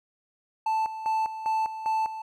triangle tone with tremolo, 880 Hz, A5, in tune, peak -21 dBFS, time 0.66-2.22 s, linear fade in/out 5 ms, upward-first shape square, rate 2.5 Hz, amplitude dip 70%, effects none

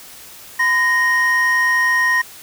triangle tone pair together, 1015.6 / 1864.7 Hz, B5 / A#6, +48 / 0 cents, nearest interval major seventh, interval 1052 cents, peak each -19 / -12 dBFS, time 0.59-2.22 s, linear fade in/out 10 ms, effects white hiss -39 dBFS RMS until 2.42 s

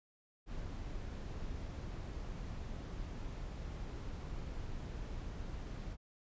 brown noise, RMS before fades -43 dBFS, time 0.46-5.97 s, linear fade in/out 50 ms, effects resampled to 16000 Hz

